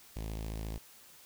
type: tone with notch filter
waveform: sawtooth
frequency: 54.2 Hz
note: A1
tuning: 25 cents flat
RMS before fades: -39 dBFS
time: 0.16-0.78 s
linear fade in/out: 5 ms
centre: 1400 Hz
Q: 1.3
effects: white hiss -57 dBFS RMS until 1.25 s